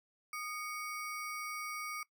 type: ring-modulated tone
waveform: square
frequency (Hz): 1735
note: A6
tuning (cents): -25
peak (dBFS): -37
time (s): 0.33-2.03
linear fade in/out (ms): 2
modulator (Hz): 502
effects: noise-tail reverb RT60 0.1 s tail -19 dB re dry